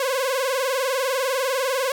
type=tone with vibrato; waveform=sawtooth; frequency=524 Hz; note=C5; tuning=2 cents sharp; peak=-17 dBFS; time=0-1.92 s; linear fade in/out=2 ms; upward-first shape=sine; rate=20 Hz; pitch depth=110 cents each way; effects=none